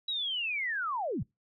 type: linear sweep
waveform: sine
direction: down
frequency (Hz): 3917 to 82.3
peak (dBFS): -30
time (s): 0.08-1.23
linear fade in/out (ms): 5
effects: noise-tail reverb RT60 0.2 s tail -25 dB re dry